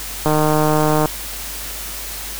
click train, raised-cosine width 1 ms, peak -3 dBFS, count 123, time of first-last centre 0.26-1.057 s, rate 153 Hz, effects added 50 Hz sine -34 dBFS peak until 2.39 s + white hiss -29 dBFS RMS until 2.39 s

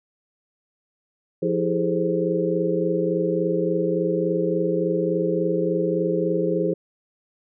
sine tone cluster, 173.1 / 326.7 / 404.3 / 427.8 / 522 Hz, F3 / E4 / G#4 / A4 / C5, -15 / -15 / -46 / -49 / -4 cents, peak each -26 dBFS, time 1.42-6.74 s, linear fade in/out 10 ms, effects none

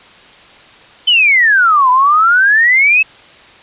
sine exponential two-way sweep, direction down then up, 3100 to 987.8 to 2632 Hz, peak -6 dBFS, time 1.07-3.03 s, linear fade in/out 10 ms, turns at 1.9 s, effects white hiss -40 dBFS RMS until 3.62 s + resampled to 8000 Hz

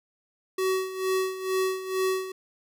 square tone with tremolo, 377 Hz, F#4, 32 cents sharp, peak -23 dBFS, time 0.58-2.32 s, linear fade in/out 5 ms, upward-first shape sine, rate 2.2 Hz, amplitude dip 75%, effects none

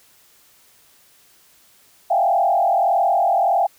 sine tone with frequency modulation, 740 Hz, F#5, in tune, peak -14 dBFS, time 2.1-3.67 s, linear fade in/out 10 ms, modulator 41.6 Hz, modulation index 1.9, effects white hiss -54 dBFS RMS until 3.78 s

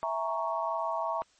sine chord, A# half-diminished seventh, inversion second, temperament equal, 659.3 / 830.6 / 932.3 / 1108.7 Hz, E5 / G#5 / A#5 / C#6, 0 / 0 / 0 / 0 cents, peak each -33 / -39 / -33 / -34 dBFS, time 0.03-1.22 s, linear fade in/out 0 ms, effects white hiss -65 dBFS RMS until 1.39 s + MP3 32 kbps

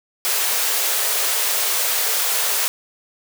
white high-pass noise, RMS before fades -20 dBFS, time 0.25-2.68 s, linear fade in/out 0 ms, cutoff 390 Hz, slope 96 dB/octave, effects none

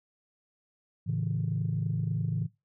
sine chord, A major, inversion none, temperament equal with one note detuned, 110 / 138.59 / 162.17 Hz, A2 / C#3 / E3, 0 / 0 / -28 cents, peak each -31 dBFS, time 1.06-2.47 s, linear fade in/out 20 ms, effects noise-tail reverb RT60 0.2 s tail -17 dB re dry + tanh soft clip ceiling -20 dBFS

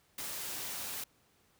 white noise, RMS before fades -40 dBFS, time 0.18-1.04 s, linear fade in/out 5 ms, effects pink hiss -69 dBFS RMS until 1.59 s + high-pass 60 Hz 12 dB/octave

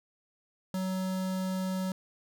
square tone with notch filter, 187.3 Hz, F#3, 21 cents sharp, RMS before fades -32 dBFS, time 0.74-1.92 s, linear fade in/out 2 ms, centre 2300 Hz, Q 1.9, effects none

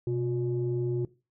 sine tone pair together, 126.5 / 357.8 Hz, B2 / F4, +42 / +42 cents, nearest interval octave + tritone, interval 1800 cents, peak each -28 dBFS, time 0.07-1.05 s, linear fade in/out 2 ms, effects noise-tail reverb RT60 0.3 s tail -20 dB re dry + tanh soft clip ceiling -20 dBFS

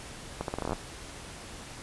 accelerating click train, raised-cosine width 1 ms, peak -17 dBFS, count 11, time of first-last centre 0.41-0.731 s, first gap 72 ms, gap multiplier 0.8, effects pink hiss -44 dBFS RMS until 1.82 s + resampled to 24000 Hz

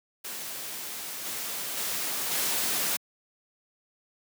white noise with level steps, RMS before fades -37 / -34 / -31 / -28 dBFS, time 0.24-2.97 s, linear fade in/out 10 ms, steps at 1.25 / 1.77 / 2.31 s, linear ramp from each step 5 ms, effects high-pass 150 Hz 12 dB/octave

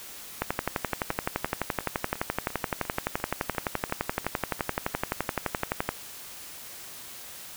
two click trains, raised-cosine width 0.5 ms, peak -24 / -10 dBFS, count 12 / 65, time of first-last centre 1.11-4.943 / 0.42-5.89 s, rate 2.87 / 11.7 Hz, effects white hiss -43 dBFS RMS until 7.56 s

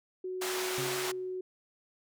sine tone, 370 Hz, F#4, in tune, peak -34 dBFS, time 0.24-1.41 s, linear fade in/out 5 ms
pink band-pass noise, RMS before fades -36 dBFS, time 0.41-1.12 s, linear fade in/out 10 ms, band 660 to 13000 Hz, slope 12 dB/octave
sawtooth tone with exponential decay, 135.5 Hz, C#3, 39 cents flat, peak -31 dBFS, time 0.78-1.38 s, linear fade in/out 2 ms, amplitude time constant 130 ms
effects none

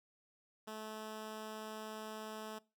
10% pulse tone, 216.9 Hz, A3, 25 cents flat, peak -36 dBFS, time 0.67-2.59 s, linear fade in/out 10 ms, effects noise-tail reverb RT60 0.3 s tail -22 dB re dry

